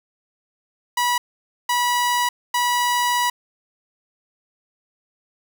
sawtooth tone bursts at uneven times, 974 Hz, B5, 24 cents flat, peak -14 dBFS, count 3, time 0.97-1.18 / 1.69-2.29 / 2.54-3.3 s, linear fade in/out 5 ms, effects none

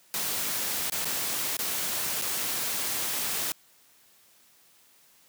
white noise with dropouts, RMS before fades -30 dBFS, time 0.14-3.52 s, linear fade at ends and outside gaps 0 ms, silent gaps 0.898-0.921 / 1.046-1.054 / 1.568-1.59 / 2.214-2.221 s, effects white hiss -60 dBFS RMS until 5.28 s + high-pass 100 Hz 12 dB/octave

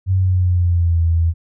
sine tone with pitch glide, 94.3 to 83.05 Hz, F#2 to E2, +33 to +13 cents, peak -12 dBFS, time 0.06-1.34 s, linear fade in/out 50 ms, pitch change -220 cents, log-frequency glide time 0.16-1.02 s, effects none

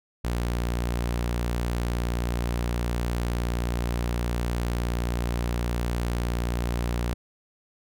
sawtooth tone, 59.3 Hz, A#1, 30 cents sharp, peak -21 dBFS, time 0.24-7.14 s, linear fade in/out 10 ms, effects none

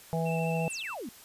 harmonic tone, 164 Hz, E3, 9 cents flat, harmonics 1 / 3 / 4 / 5, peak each -29 / -34 / -35 / -36 dBFS, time 0.13-0.68 s, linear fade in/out 0 ms
triangle tone with vibrato, 2664 Hz, E7, 18 cents sharp, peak -37 dBFS, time 0.25-0.95 s, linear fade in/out 20 ms, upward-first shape triangle, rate 14 Hz, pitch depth 30 cents each way
sine exponential sweep, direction down, 10150 to 203.9 Hz, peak -36 dBFS, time 0.7-1.09 s, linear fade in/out 2 ms
effects white hiss -52 dBFS RMS until 1.24 s + resampled to 32000 Hz

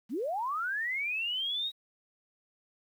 sine linear sweep, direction up, 185 to 3832 Hz, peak -30 dBFS, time 0.09-1.72 s, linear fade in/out 50 ms, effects 10-bit

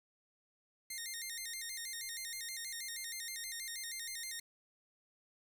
10% pulse tone with vibrato, 1971 Hz, B6, 4 cents flat, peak -32 dBFS, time 0.9-4.4 s, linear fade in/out 5 ms, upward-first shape square, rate 6.3 Hz, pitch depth 110 cents each way, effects 10-bit

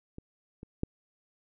clicks, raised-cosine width 3 ms, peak -29 / -30 / -16 dBFS, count 3, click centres 0.184 / 0.631 / 0.834 s, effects none

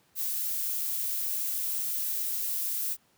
violet noise, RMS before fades -31 dBFS, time 0.15-2.97 s, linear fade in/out 50 ms, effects pink hiss -66 dBFS RMS until 3.17 s + high-pass 100 Hz 12 dB/octave

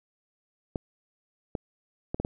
clicks, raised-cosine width 2 ms, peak -16 dBFS, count 5, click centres 0.758 / 1.552 / 2.145 / 2.2 / 2.249 s, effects none

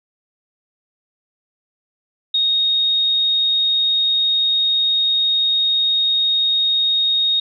sine tone, 3729 Hz, A#7, in tune, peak -14 dBFS, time 2.34-7.4 s, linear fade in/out 5 ms, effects none

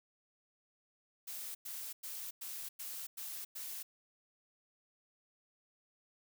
blue noise bursts, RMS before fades -44 dBFS, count 7, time 1.27-3.83 s, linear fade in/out 10 ms, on 280 ms, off 100 ms, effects none

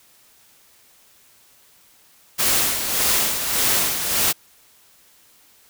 white noise with tremolo, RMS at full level -18 dBFS, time 2.38-4.33 s, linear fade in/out 20 ms, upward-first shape sine, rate 1.7 Hz, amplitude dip 55%, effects white hiss -54 dBFS RMS until 5.69 s

